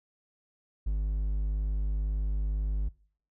triangle tone, 51 Hz, G#1, 31 cents flat, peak -24 dBFS, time 0.86-2.89 s, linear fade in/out 10 ms, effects noise-tail reverb RT60 0.5 s tail -22 dB re dry

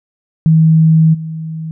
sine tone with level steps, 160 Hz, D#3, 49 cents sharp, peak -5 / -20 dBFS, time 0.46-1.71 s, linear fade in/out 0 ms, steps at 1.13 s, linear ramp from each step 20 ms, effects none

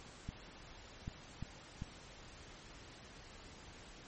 clicks, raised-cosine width 5 ms, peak -29 dBFS, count 4, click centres 0.29 / 1.079 / 1.426 / 1.821 s, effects pink hiss -55 dBFS RMS until 4.07 s + MP3 32 kbps

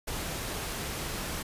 pink noise, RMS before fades -35 dBFS, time 0.07-1.43 s, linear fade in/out 10 ms, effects resampled to 32000 Hz

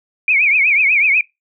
sine tone with vibrato, 2349 Hz, D7, in tune, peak -10 dBFS, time 0.28-1.21 s, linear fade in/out 2 ms, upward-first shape triangle, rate 8.1 Hz, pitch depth 180 cents each way, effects noise-tail reverb RT60 0.2 s tail -24 dB re dry

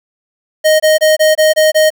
square tone bursts, 622.3 Hz, D#5, in tune, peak -7 dBFS, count 7, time 0.64-1.904 s, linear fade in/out 20 ms, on 160 ms, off 24 ms, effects 7-bit

